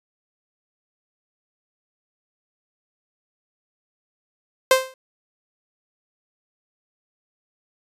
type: tone with exponential decay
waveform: sawtooth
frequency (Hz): 522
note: C5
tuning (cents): -4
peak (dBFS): -5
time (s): 4.71-4.94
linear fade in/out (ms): 2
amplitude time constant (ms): 50
effects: resampled to 32000 Hz